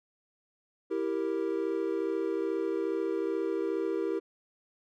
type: chord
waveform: triangle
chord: E diminished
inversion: none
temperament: equal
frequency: 329.6 / 392 / 466.2 Hz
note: E4 / G4 / Bb4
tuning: 0 / 0 / 0 cents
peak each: -31 / -30 / -32 dBFS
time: 0.9-4.2 s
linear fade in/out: 20 ms
effects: none